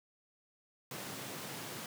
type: high-pass noise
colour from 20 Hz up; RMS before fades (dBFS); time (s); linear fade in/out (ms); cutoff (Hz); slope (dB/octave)
pink; -44; 0.91-1.86; 2; 110; 48
effects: none